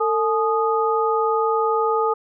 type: tone cluster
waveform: sine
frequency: 449.7 / 852 / 1239 Hz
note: A4 / G#5 / D#6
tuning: +38 / +44 / -8 cents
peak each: -20 / -23 / -22 dBFS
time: 0-2.14 s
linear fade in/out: 10 ms
effects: none